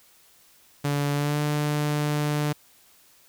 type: tone with pitch glide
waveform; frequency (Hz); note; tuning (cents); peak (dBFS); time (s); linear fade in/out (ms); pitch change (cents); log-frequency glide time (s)
sawtooth; 143.9 to 148.46; D3 to D3; -35 to +19; -19; 0.84-2.53; 10; +54; 1.14-1.39
effects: white hiss -57 dBFS RMS until 3.28 s